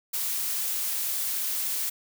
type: noise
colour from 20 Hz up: blue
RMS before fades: -29 dBFS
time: 0.13-1.9 s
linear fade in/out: 10 ms
effects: none